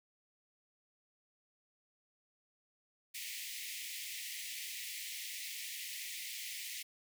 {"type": "high-pass noise", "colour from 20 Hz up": "pink", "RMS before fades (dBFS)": -44, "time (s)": [3.14, 6.83], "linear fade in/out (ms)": 10, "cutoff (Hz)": 1900, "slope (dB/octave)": 96, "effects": []}